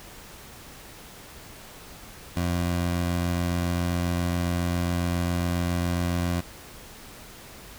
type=tone; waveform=20% pulse; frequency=87.31 Hz; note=F2; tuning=in tune; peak=-19 dBFS; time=2.36-6.41 s; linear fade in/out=10 ms; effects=pink hiss -45 dBFS RMS until 7.78 s